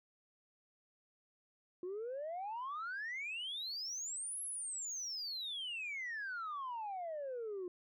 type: exponential two-way sweep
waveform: sine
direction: up then down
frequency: 349.2 to 11280 to 349.2 Hz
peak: -38 dBFS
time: 1.83-7.68 s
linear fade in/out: 2 ms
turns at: 4.42 s
effects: tanh soft clip ceiling -37 dBFS